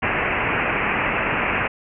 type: low-pass noise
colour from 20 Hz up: white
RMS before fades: -22 dBFS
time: 0.02-1.68 s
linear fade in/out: 10 ms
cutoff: 2700 Hz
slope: 96 dB/octave
effects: none